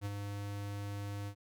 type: tone with ADSR envelope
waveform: square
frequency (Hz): 101.4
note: G#2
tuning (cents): -41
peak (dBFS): -35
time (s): 0.01-1.35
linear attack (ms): 45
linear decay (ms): 33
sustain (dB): -4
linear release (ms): 77
effects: none